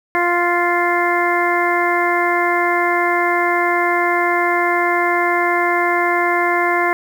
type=harmonic tone; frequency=349.2 Hz; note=F4; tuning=in tune; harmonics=1 / 2 / 3 / 4 / 5 / 6; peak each=-20 / -20 / -20 / -25 / -22 / -21 dBFS; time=0.15-6.93 s; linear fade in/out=0 ms; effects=7-bit